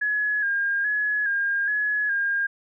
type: tone with vibrato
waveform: sine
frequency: 1652 Hz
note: G#6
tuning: 10 cents flat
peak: -21 dBFS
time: 0.01-2.47 s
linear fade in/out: 10 ms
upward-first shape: square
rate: 1.2 Hz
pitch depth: 41 cents each way
effects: none